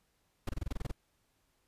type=noise bursts; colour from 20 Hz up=brown; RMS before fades=-34 dBFS; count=10; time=0.47-0.915 s; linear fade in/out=5 ms; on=22 ms; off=25 ms; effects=pink hiss -75 dBFS RMS until 1.67 s + resampled to 32000 Hz